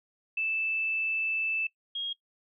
sine tone pair in turn, 2637 / 3266 Hz, E7 / G#7, 0 / -30 cents, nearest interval major third, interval 370 cents, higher second, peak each -27 / -31 dBFS, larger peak first, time 0.37-1.67 / 1.95-2.13 s, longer first, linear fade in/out 5 ms, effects noise-tail reverb RT60 0.1 s tail -20 dB re dry

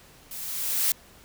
blue noise with level ramp, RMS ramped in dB -38 to -22 dBFS, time 0.31-0.92 s, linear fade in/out 2 ms, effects pink hiss -53 dBFS RMS until 1.24 s

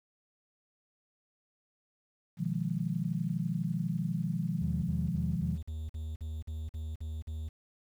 sine chord, F half-diminished seventh, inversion second, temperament equal with one note detuned, 123.47 / 155.56 / 175.73 / 207.7 Hz, Cb3 / Eb3 / F3 / Ab3, 0 / 0 / +11 / 0 cents, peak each -38 / -34 / -33 / -39 dBFS, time 2.37-5.58 s, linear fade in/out 50 ms
triangle tone bursts, 78.4 Hz, D#2, 14 cents sharp, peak -33 dBFS, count 11, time 4.61-7.49 s, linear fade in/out 10 ms, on 220 ms, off 46 ms
effects 10-bit

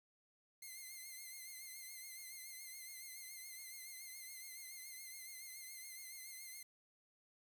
5% pulse tone with vibrato, 2092 Hz, C7, 1 cent flat, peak -40 dBFS, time 0.62-6.63 s, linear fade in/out 5 ms, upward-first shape triangle, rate 7.1 Hz, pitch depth 61 cents each way, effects 11-bit

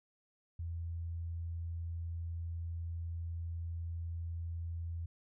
sine tone, 84 Hz, E2, 33 cents sharp, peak -37 dBFS, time 0.59-5.06 s, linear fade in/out 5 ms, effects none

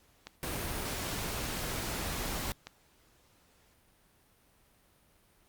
click train, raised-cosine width 0.2 ms, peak -25 dBFS, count 4, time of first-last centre 0.27-2.67 s, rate 1.25 Hz
pink noise, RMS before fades -36 dBFS, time 0.43-2.52 s, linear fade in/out 0 ms
effects pink hiss -66 dBFS RMS until 5.48 s + Opus 48 kbps

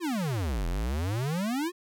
square exponential two-way sweep, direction down then up, 370 to 40.45 to 370 Hz, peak -28 dBFS, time 0-1.72 s, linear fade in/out 50 ms, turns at 0.67 s, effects none

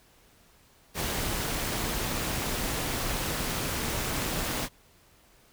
pink noise with amplitude modulation, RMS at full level -28 dBFS, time 0.94-4.69 s, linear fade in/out 50 ms, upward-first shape sine, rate 219 Hz, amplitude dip 60%, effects pink hiss -60 dBFS RMS until 5.52 s

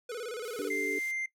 square tone with vibrato, 459.8 Hz, A#4, 24 cents flat, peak -36 dBFS, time 0.09-0.69 s, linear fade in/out 5 ms, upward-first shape square, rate 18 Hz, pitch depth 110 cents each way
blue noise, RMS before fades -47 dBFS, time 0.43-1.12 s, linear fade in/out 10 ms
sine chord, D suspended fourth, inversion none, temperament equal with one note detuned, 293.7 / 390.6 / 440 Hz, D4 / G4 / A4, 0 / -6 / 0 cents, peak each -36 dBFS, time 0.59-0.99 s, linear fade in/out 2 ms
triangle tone, 2093 Hz, C7, in tune, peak -30 dBFS, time 0.7-1.26 s, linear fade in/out 5 ms
effects noise-tail reverb RT60 0.1 s tail -17 dB re dry + low-pass 12000 Hz 12 dB/octave

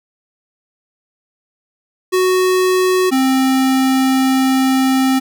square tone pair in turn, 370 / 263.5 Hz, F#4 / C4, 0 / +12 cents, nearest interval tritone, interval 588 cents, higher first, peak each -12 dBFS, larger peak neither, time 2.12-3.11 / 3.11-5.2 s, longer second, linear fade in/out 20 ms, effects none

